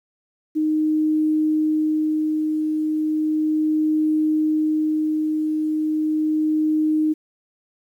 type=tone with tremolo; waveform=sine; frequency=309.4 Hz; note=D#4; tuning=10 cents flat; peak=-16 dBFS; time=0.55-7.14 s; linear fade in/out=20 ms; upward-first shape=sine; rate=0.35 Hz; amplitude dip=30%; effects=9-bit